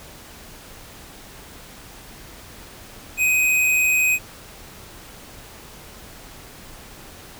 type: tone with amplitude modulation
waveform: square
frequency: 2509 Hz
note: D#7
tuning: 14 cents sharp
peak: -15 dBFS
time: 3.17-4.19 s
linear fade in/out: 50 ms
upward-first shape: sine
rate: 152 Hz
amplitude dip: 35%
effects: pink hiss -42 dBFS RMS until 7.39 s